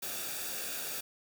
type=noise with comb filter; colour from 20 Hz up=white; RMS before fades=-38 dBFS; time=0.02-1.01 s; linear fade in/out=10 ms; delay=0.97 ms; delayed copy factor=-0.6; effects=none